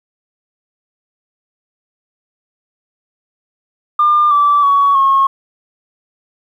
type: tone with pitch steps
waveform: sine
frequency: 1200 / 1161.1 / 1123.5 / 1087.1 Hz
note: D6 / D6 / C#6 / C#6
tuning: +37 / -20 / +23 / -34 cents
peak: -7 dBFS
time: 3.99-5.27 s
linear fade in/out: 5 ms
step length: 320 ms
effects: tanh soft clip ceiling -3 dBFS + 8-bit